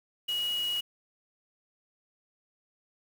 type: tone in noise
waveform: sine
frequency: 2900 Hz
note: F#7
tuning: 35 cents flat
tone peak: -28 dBFS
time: 0.28-0.81 s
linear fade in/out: 10 ms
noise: white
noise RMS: -44 dBFS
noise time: 0.28-0.81 s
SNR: +13 dB
effects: none